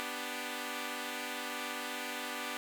5% pulse chord, G major, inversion first, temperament equal, 246.9 / 293.7 / 392 Hz, B3 / D4 / G4, 0 / 0 / 0 cents, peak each -29 / -30 / -33 dBFS, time 0-2.57 s, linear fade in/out 0 ms, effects none

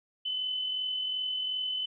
sine tone with amplitude modulation, 3024 Hz, F#7, 37 cents sharp, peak -28 dBFS, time 0.25-1.86 s, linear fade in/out 10 ms, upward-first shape sine, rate 42.7 Hz, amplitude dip 35%, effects none

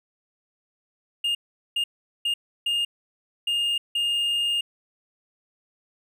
triangle tone bursts at uneven times, 2829 Hz, F7, 22 cents sharp, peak -20 dBFS, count 6, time 1.24-1.35 / 1.76-1.84 / 2.25-2.34 / 2.66-2.85 / 3.47-3.78 / 3.95-4.61 s, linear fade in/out 5 ms, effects none

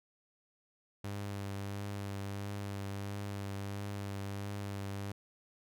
sawtooth tone with vibrato, 100 Hz, G2, 35 cents sharp, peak -34 dBFS, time 1.04-5.12 s, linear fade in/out 5 ms, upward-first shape triangle, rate 1.5 Hz, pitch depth 22 cents each way, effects none

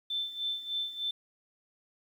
sine tone with tremolo, 3539 Hz, A7, 9 cents sharp, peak -29 dBFS, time 0.1-1.11 s, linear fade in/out 5 ms, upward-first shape sine, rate 3.3 Hz, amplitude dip 75%, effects 10-bit

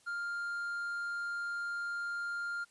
triangle tone, 1400 Hz, F6, 4 cents sharp, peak -33 dBFS, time 0.06-2.65 s, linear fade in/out 20 ms, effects white hiss -66 dBFS RMS until 2.7 s + resampled to 24000 Hz

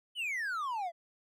triangle exponential sweep, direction down, 3083 to 652 Hz, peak -31 dBFS, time 0.15-0.92 s, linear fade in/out 50 ms, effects none

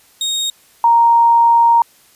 30% pulse / sine tone pair in turn, 3729 / 932.2 Hz, A#7 / A#5, 0 / 0 cents, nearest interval 2 octaves, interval 2400 cents, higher first, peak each -14 / -7 dBFS, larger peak second, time 0.21-0.5 / 0.84-1.82 s, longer second, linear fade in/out 2 ms, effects white hiss -50 dBFS RMS until 2.15 s + resampled to 32000 Hz

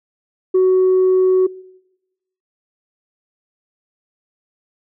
sine tone, 372.5 Hz, F#4, 12 cents sharp, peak -8 dBFS, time 0.54-1.47 s, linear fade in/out 10 ms, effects noise-tail reverb RT60 1.0 s tail -25 dB re dry + tanh soft clip ceiling -8 dBFS

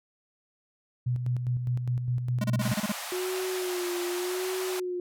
sine tone with tremolo, 123.47 Hz, B2, in tune, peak -24 dBFS, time 1.06-2.73 s, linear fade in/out 10 ms, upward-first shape square, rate 4.9 Hz, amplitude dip 45%
square tone bursts, 207.7 Hz, G#3, in tune, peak -26 dBFS, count 9, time 2.41-2.921 s, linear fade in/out 5 ms, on 31 ms, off 29 ms
pink band-pass noise, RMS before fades -37 dBFS, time 2.61-4.8 s, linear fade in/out 5 ms, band 620 to 15000 Hz, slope 48 dB/octave
sine tone with vibrato, 362 Hz, F#4, 38 cents flat, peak -29 dBFS, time 3.12-5 s, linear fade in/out 2 ms, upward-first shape sine, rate 0.86 Hz, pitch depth 50 cents each way
effects none

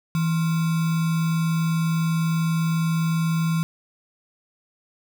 sine tone with sample-and-hold, 163.9 Hz, E3, 10 cents flat, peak -19 dBFS, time 0.15-3.63 s, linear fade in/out 0 ms, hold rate 1225 Hz, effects none

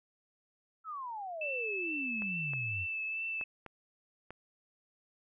sine exponential sweep, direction down, 1342 to 86.6 Hz, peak -38 dBFS, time 0.84-2.87 s, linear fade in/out 50 ms
sine tone with vibrato, 2637 Hz, E7, in tune, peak -34 dBFS, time 1.41-3.44 s, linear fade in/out 5 ms, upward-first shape triangle, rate 2.3 Hz, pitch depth 26 cents each way
clicks, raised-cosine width 0.5 ms, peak -30 dBFS, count 5, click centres 2.221 / 2.535 / 3.412 / 3.663 / 4.306 s
effects none

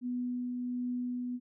sine tone with tremolo, 246.9 Hz, B3, in tune, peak -31 dBFS, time 0.01-1.4 s, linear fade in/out 50 ms, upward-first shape triangle, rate 1.4 Hz, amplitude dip 25%, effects none

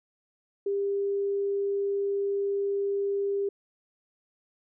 sine tone, 399.2 Hz, G4, 32 cents sharp, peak -25 dBFS, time 0.66-3.49 s, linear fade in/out 5 ms, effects none

